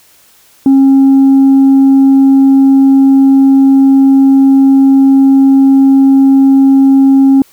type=tone with tanh clipping; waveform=sine; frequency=270.8 Hz; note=C#4; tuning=40 cents flat; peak=-3 dBFS; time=0.66-7.42 s; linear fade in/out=2 ms; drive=1 dB; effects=white hiss -45 dBFS RMS until 7.52 s